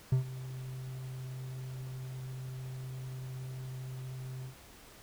triangle tone with ADSR envelope, 129.5 Hz, C3, 17 cents flat, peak -20 dBFS, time 0.12-4.55 s, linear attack 5 ms, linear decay 110 ms, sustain -17 dB, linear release 98 ms, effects pink hiss -55 dBFS RMS until 5.02 s

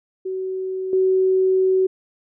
sine tone with level steps, 376.5 Hz, F#4, 30 cents sharp, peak -23 / -14 dBFS, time 0.25-1.87 s, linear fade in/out 10 ms, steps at 0.93 s, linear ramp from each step 2 ms, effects none

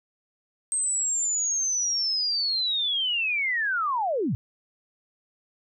sine linear sweep, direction down, 8372 to 92.5 Hz, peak -23 dBFS, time 0.72-4.35 s, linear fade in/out 0 ms, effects none

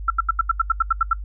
sine tone bursts, 1343 Hz, E6, 32 cents sharp, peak -13 dBFS, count 11, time 0.08-1.133 s, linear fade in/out 5 ms, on 23 ms, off 80 ms, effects noise-tail reverb RT60 0.1 s tail -21 dB re dry + added 50 Hz sine -28 dBFS peak until 1.24 s

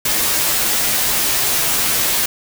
white noise with comb filter, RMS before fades -17 dBFS, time 0.05-2.26 s, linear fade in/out 5 ms, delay 11 ms, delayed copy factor -0.65, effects none

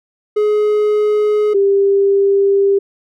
triangle / sine tone pair in turn, 421.1 / 396.5 Hz, G#4 / G4, +24 / +20 cents, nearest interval minor second, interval 104 cents, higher first, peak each -9 dBFS, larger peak neither, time 0.36-1.54 / 1.54-2.79 s, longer second, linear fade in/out 10 ms, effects none

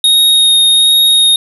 square tone with vibrato, 3729 Hz, A#7, in tune, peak -6 dBFS, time 0.04-1.36 s, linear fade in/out 2 ms, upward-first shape sine, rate 1.3 Hz, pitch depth 10 cents each way, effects none

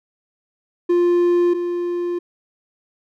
triangle tone pair in turn, 350 / 350 Hz, F4 / F4, +4 / +4 cents, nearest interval unison, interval 0 cents, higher neither, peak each -11 / -18 dBFS, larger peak first, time 0.89-1.54 / 1.54-2.19 s, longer neither, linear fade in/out 10 ms, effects none

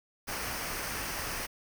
pink noise with comb filter, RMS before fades -36 dBFS, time 0.27-1.47 s, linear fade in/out 20 ms, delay 0.27 ms, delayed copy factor -0.5, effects none

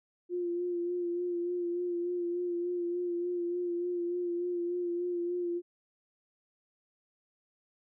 sine tone with vibrato, 350.4 Hz, F4, 6 cents sharp, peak -30 dBFS, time 0.29-5.62 s, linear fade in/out 50 ms, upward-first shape sine, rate 3.4 Hz, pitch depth 28 cents each way, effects none

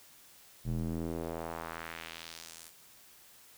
square tone with band-pass filter sweep, 41.19 Hz, E1, 1 cent flat, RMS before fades -39 dBFS, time 0.64-2.72 s, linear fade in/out 50 ms, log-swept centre 130 to 11000 Hz, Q 1.3, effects white hiss -58 dBFS RMS until 3.57 s

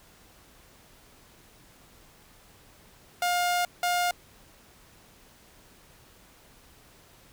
sawtooth tone bursts at uneven times, 709 Hz, F5, 26 cents sharp, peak -20 dBFS, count 2, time 3.22-3.65 / 3.83-4.11 s, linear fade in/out 2 ms, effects pink hiss -56 dBFS RMS until 7.32 s

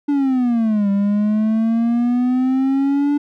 triangle exponential two-way sweep, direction down then up, 292 to 197.8 to 292 Hz, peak -12 dBFS, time 0.08-3.18 s, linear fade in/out 10 ms, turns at 0.9 s, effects none

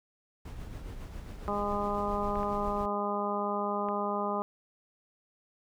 brown noise with tremolo, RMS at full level -39 dBFS, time 0.45-2.86 s, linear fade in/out 5 ms, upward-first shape triangle, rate 7.3 Hz, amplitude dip 45%
harmonic tone, 204.5 Hz, G#3, 26 cents flat, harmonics 1 / 2 / 3 / 4 / 5 / 6, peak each -36 / -36 / -36 / -36 / -36 / -36 dBFS, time 1.48-4.42 s, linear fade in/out 0 ms
clicks, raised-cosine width 0.5 ms, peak -29 dBFS, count 3, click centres 2.356 / 2.431 / 3.887 s
effects none

